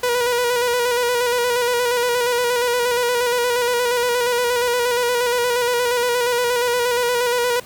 sawtooth tone with vibrato, 486.2 Hz, B4, 27 cents flat, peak -13 dBFS, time 0.03-7.6 s, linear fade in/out 5 ms, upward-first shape square, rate 8.5 Hz, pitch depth 33 cents each way, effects pink hiss -42 dBFS RMS until 7.65 s + high-pass 60 Hz 12 dB/octave

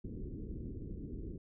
pink low-pass noise, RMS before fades -43 dBFS, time 0.04-1.38 s, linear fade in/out 5 ms, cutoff 410 Hz, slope 48 dB/octave, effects none

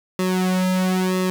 sawtooth tone with flanger, 185 Hz, F#3, in tune, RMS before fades -20 dBFS, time 0.19-1.3 s, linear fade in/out 0 ms, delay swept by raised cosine 1.3 to 2.7 ms, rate 1 Hz, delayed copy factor -0.9, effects none

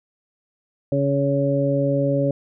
harmonic tone, 140 Hz, C#3, 18 cents sharp, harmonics 1 / 2 / 3 / 4, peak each -22 / -23 / -28 / -21 dBFS, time 0.92-2.31 s, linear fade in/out 2 ms, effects none

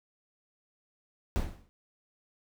brown noise with exponential decay, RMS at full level -26 dBFS, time 1.36-1.69 s, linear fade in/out 0 ms, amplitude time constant 71 ms, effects none

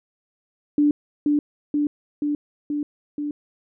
sine tone with echo, 293.7 Hz, D4, in tune, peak -14 dBFS, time 0.78-0.91 s, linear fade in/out 2 ms, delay 480 ms, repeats 5, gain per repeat -2 dB, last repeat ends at 3.31 s, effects none

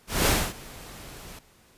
pink noise with ADSR envelope, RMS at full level -20 dBFS, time 0.07-1.39 s, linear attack 200 ms, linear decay 260 ms, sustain -23 dB, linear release 4 ms, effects pink hiss -58 dBFS RMS until 1.77 s + resampled to 32000 Hz

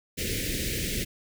pink band-stop noise, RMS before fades -30 dBFS, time 0.17-1.05 s, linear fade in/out 20 ms, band 510 to 1800 Hz, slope 48 dB/octave, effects none

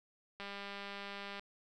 click train, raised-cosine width 0.3 ms, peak -29 dBFS, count 200, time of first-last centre 0.4-1.395 s, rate 200 Hz, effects none

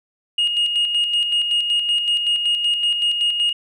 sine tone with tremolo, 2861 Hz, F7, 41 cents sharp, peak -13 dBFS, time 0.38-3.53 s, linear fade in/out 5 ms, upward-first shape square, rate 5.3 Hz, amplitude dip 50%, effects tanh soft clip ceiling -13 dBFS

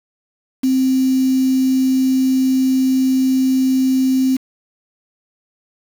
sine tone with quantisation, 261.6 Hz, C4, in tune, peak -12 dBFS, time 0.63-4.37 s, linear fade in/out 10 ms, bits 5, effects none

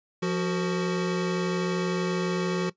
square tone cluster, 175.4 / 371.4 / 458.3 Hz, F3 / F#4 / A#4, +8 / +7 / -29 cents, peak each -28 / -29 / -35 dBFS, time 0.22-2.7 s, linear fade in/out 10 ms, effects noise-tail reverb RT60 0.1 s tail -18 dB re dry + resampled to 16000 Hz

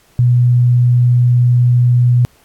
sine tone, 122.5 Hz, B2, 14 cents flat, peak -7 dBFS, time 0.19-2.25 s, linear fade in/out 0 ms, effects pink hiss -51 dBFS RMS until 2.44 s + AAC 64 kbps

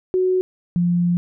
sine tone pair in turn, 370 / 174.62 Hz, F#4 / F3, 0 / 0 cents, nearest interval octave + minor second, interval 1300 cents, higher first, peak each -15 dBFS, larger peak neither, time 0.14-0.41 / 0.76-1.17 s, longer second, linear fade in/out 0 ms, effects none

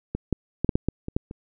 clicks, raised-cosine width 3 ms, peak -14 / -9 / -10 / -6 / -7 / -9 / -18 / -9 / -23 dBFS, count 9, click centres 0.15 / 0.327 / 0.646 / 0.692 / 0.755 / 0.886 / 1.084 / 1.165 / 1.311 s, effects none

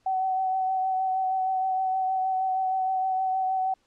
sine tone with vibrato, 756 Hz, F#5, 37 cents sharp, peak -23 dBFS, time 0.06-3.74 s, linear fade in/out 5 ms, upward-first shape triangle, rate 6.4 Hz, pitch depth 22 cents each way, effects pink hiss -68 dBFS RMS until 3.86 s + low-pass 7000 Hz 12 dB/octave

